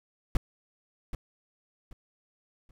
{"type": "noise with echo", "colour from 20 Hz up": "brown", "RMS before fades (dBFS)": -22, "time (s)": [0.35, 0.37], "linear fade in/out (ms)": 2, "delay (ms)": 780, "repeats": 3, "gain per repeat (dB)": -11, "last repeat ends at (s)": 2.71, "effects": []}